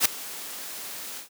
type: noise with ADSR envelope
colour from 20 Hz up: white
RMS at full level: -17 dBFS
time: 0-1.29 s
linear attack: 55 ms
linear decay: 3 ms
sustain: -20 dB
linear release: 120 ms
effects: high-pass 200 Hz 12 dB/octave